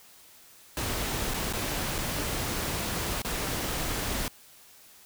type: noise with dropouts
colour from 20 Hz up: pink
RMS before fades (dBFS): -31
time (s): 0.77-4.28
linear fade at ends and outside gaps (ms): 1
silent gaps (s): 1.338-1.342 / 1.527-1.535 / 1.982-1.986 / 3.219-3.248
effects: white hiss -54 dBFS RMS until 5.05 s

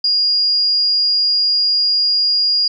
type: tone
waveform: sine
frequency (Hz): 4848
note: D#8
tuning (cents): -46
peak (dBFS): -12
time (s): 0.04-2.68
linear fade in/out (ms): 5
effects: none

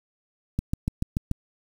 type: click train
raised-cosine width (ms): 5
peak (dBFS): -12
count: 6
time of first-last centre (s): 0.59-1.314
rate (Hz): 6.91
effects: 7-bit

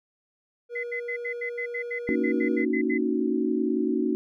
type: tone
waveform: triangle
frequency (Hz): 478.2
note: A#4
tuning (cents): +44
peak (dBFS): -30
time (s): 0.69-2.66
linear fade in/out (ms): 50
type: tone bursts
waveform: sine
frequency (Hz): 2034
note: C7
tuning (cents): -50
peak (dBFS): -29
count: 14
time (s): 0.75-2.981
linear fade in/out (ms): 10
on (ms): 86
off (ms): 79
type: chord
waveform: sine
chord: D# minor seventh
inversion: second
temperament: equal with one note detuned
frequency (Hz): 233.1 / 280.2 / 311.1 / 370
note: A#3 / C#4 / D#4 / F#4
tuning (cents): 0 / +19 / 0 / 0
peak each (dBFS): -28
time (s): 2.09-4.15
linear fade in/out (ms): 0
effects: none

